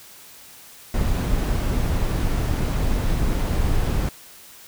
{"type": "noise", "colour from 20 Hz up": "brown", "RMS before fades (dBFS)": -21, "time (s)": [0.94, 4.09], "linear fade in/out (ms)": 2, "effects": ["white hiss -45 dBFS RMS until 4.67 s"]}